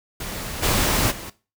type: noise with level steps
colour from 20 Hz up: pink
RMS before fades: -31 / -20 / -35 dBFS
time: 0.2-1.3 s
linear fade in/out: 5 ms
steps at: 0.62 / 1.1 s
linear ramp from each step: 20 ms
effects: noise-tail reverb RT60 0.3 s tail -17 dB re dry